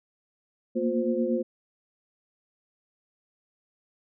sine tone cluster, 230.2 / 238.8 / 356 / 519 Hz, A#3 / A#3 / F4 / C5, -22 / +42 / +33 / -14 cents, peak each -29 dBFS, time 0.75-1.43 s, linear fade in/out 20 ms, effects none

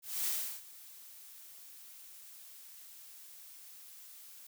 blue noise with ADSR envelope, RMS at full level -33 dBFS, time 0.02-4.47 s, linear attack 240 ms, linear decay 350 ms, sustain -20 dB, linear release 5 ms, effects none

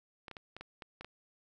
clicks, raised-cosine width 0.3 ms, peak -29 dBFS, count 8, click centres 0.282 / 0.313 / 0.368 / 0.566 / 0.61 / 0.822 / 1.01 / 1.046 s, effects none

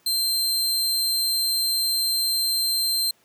sawtooth tone, 4138 Hz, C8, 20 cents flat, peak -18 dBFS, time 0.06-3.11 s, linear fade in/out 5 ms, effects pink hiss -61 dBFS RMS until 3.24 s + high-pass 200 Hz 12 dB/octave

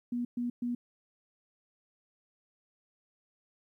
sine tone bursts, 241.8 Hz, B3, 36 cents flat, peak -30 dBFS, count 3, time 0.12-0.75 s, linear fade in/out 5 ms, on 130 ms, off 120 ms, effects 12-bit

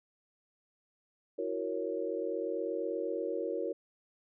sine chord, F# dominant seventh, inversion third, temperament equal, 329.6 / 370 / 466.2 / 554.4 Hz, E4 / F#4 / A#4 / C#5, 0 / 0 / 0 / 0 cents, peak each -39 / -38 / -36 / -38 dBFS, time 1.38-3.73 s, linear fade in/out 10 ms, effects none

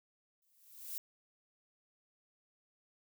violet noise with exponential growth, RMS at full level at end -39 dBFS, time 0.42-0.98 s, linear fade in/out 1 ms, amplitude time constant 120 ms, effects none

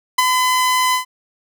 sawtooth tone with ADSR envelope, 1013 Hz, B5, 44 cents sharp, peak -5 dBFS, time 0.18-1.05 s, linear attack 8 ms, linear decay 20 ms, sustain -5 dB, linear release 110 ms, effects none

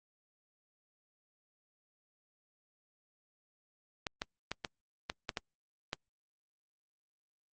clicks, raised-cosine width 0.2 ms, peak -17 dBFS, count 8, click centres 4.068 / 4.219 / 4.516 / 4.648 / 5.099 / 5.292 / 5.372 / 5.931 s, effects low-pass 7000 Hz 12 dB/octave + Opus 48 kbps

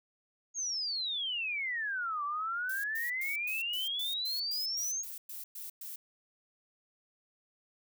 sine exponential two-way sweep, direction down then up, 6670 to 1144 to 6670 Hz, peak -32 dBFS, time 0.54-5.05 s, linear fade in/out 50 ms, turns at 2.24 s
violet noise bursts, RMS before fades -43 dBFS, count 13, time 2.69-5.96 s, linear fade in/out 5 ms, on 150 ms, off 110 ms
effects none

